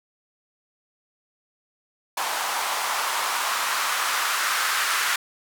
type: noise with band-pass filter sweep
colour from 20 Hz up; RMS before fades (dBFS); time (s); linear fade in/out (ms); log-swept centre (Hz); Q
blue; -25; 2.17-5.16; 5; 860 to 1400; 2.1
effects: none